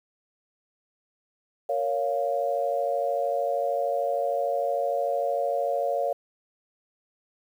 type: chord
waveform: sine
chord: Bb minor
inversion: none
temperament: just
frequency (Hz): 466.2 / 559.4 / 699.2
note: Bb4 / Db5 / F5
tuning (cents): 0 / +16 / +2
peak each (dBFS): -31 / -26 / -28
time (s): 1.69-6.13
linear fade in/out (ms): 5
effects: 9-bit

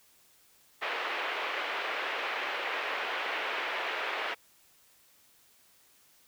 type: band-pass noise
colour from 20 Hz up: white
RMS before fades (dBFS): -34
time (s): 0.81-4.35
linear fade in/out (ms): 20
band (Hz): 410 to 2700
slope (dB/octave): 24
effects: white hiss -63 dBFS RMS until 6.27 s

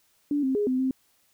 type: tone with pitch steps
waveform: sine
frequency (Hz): 290 / 264.2 / 413.7 / 256.7 / 261.8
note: D4 / C4 / G#4 / C4 / C4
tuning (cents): -22 / +17 / -7 / -33 / +1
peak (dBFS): -22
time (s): 0.31-0.91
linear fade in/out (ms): 2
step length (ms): 120
effects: white hiss -66 dBFS RMS until 1.33 s

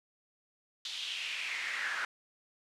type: noise with high-pass filter sweep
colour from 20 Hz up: brown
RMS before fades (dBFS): -37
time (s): 0.85-2.05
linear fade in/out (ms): 2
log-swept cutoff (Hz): 3700 to 1500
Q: 3.9
effects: low-pass 7000 Hz 12 dB/octave

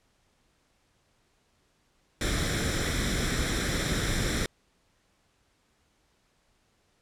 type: noise with comb filter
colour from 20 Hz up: pink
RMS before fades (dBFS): -28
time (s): 2.21-4.46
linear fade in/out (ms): 2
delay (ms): 0.54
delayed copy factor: +0.65
effects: pink hiss -69 dBFS RMS until 7.01 s + low-pass 9000 Hz 12 dB/octave

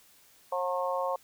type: harmonic tone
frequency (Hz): 180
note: F#3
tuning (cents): -47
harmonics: 3 / 4 / 5 / 6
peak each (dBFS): -31 / -36 / -34 / -34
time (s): 0.52-1.16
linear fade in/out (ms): 5
effects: white hiss -60 dBFS RMS until 1.23 s

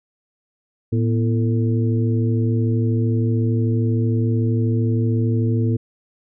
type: harmonic tone with a mistuned harmonic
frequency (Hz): 112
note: A2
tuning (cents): +31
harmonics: 1 / 2 / 3 / 4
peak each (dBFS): -17 / -23 / -27 / -29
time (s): 0.92-5.77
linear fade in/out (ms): 10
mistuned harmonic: 2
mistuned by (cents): +140
effects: none

